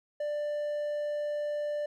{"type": "tone", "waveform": "triangle", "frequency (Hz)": 591, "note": "D5", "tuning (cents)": 11, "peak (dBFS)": -28, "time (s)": [0.2, 1.86], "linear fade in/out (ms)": 5, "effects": []}